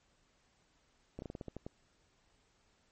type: slowing click train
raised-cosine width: 2 ms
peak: -29 dBFS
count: 9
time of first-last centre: 1.19-1.665 s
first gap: 31 ms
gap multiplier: 1.18
effects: pink hiss -72 dBFS RMS until 2.91 s + MP3 32 kbps